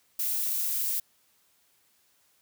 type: noise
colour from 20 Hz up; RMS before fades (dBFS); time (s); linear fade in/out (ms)
violet; -29; 0.19-1; 5
effects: white hiss -67 dBFS RMS until 2.41 s + high-pass 60 Hz 12 dB/octave